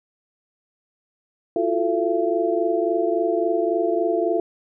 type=tone cluster; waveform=sine; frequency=338 / 361.6 / 440.3 / 676 Hz; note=E4 / F#4 / A4 / E5; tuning=+43 / -40 / +1 / +43 cents; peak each=-24 dBFS; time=1.56-4.4 s; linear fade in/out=2 ms; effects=none